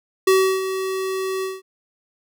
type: tone with ADSR envelope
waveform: square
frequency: 380 Hz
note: F#4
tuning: 46 cents sharp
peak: -12 dBFS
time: 0.27-1.62 s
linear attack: 6 ms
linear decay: 330 ms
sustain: -11 dB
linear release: 190 ms
effects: none